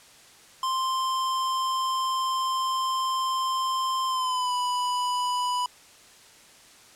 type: tone with pitch glide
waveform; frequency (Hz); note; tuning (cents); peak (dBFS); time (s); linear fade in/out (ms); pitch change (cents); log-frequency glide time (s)
square; 1046.5 to 989.5; C6 to B5; 0 to +3; -25; 0.63-5.66; 2; -97; 4.07-4.53
effects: white hiss -52 dBFS RMS until 6.95 s + low-pass 9000 Hz 12 dB/octave